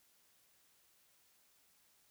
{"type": "silence", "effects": ["white hiss -71 dBFS RMS until 2.1 s"]}